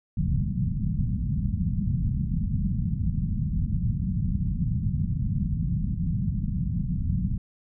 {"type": "low-pass noise", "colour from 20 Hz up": "white", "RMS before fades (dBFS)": -26, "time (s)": [0.17, 7.38], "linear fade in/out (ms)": 5, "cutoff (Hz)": 200, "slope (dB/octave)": 48, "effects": []}